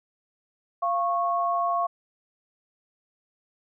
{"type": "tone pair together", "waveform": "sine", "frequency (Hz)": [693, 1100.1], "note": ["F5", "C#6"], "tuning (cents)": [-14, -14], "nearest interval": "minor sixth", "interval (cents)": 800, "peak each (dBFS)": -25, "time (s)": [0.82, 1.87], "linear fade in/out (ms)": 10, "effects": []}